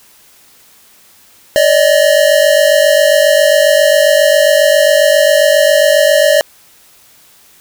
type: tone pair together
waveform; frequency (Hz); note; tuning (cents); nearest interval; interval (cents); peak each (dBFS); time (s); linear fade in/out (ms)
square; 574.9 / 622.3; D5 / D#5; -37 / 0; minor second; 137; -10; 1.56-6.41; 0
effects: white hiss -45 dBFS RMS until 7.6 s